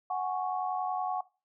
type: chord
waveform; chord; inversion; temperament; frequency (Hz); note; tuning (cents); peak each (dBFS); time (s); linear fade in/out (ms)
sine; F# suspended second; none; equal; 740 / 830.6 / 1108.7; F#5 / G#5 / C#6; 0 / 0 / 0; -31 / -36 / -36; 0.1-1.21; 5
effects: noise-tail reverb RT60 0.3 s tail -20 dB re dry